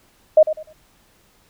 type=tone with echo; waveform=sine; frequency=622.3 Hz; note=D#5; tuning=in tune; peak=-6 dBFS; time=0.37-0.43 s; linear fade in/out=5 ms; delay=100 ms; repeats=3; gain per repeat=-12 dB; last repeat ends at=0.73 s; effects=pink hiss -57 dBFS RMS until 1.49 s